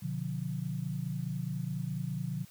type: chord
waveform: sine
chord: B diminished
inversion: none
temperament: just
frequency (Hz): 123.47 / 148.16 / 177.8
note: B2 / D3 / F3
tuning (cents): 0 / +16 / +31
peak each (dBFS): -38 / -36 / -37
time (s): 0.02-2.45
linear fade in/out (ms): 10
effects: white hiss -58 dBFS RMS until 2.5 s